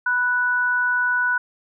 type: tone pair together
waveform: sine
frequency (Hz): 987.8 / 1480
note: B5 / F#6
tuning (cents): 0 / 0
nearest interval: perfect fifth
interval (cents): 700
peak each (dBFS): -26 / -18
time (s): 0.06-1.38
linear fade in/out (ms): 5
effects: none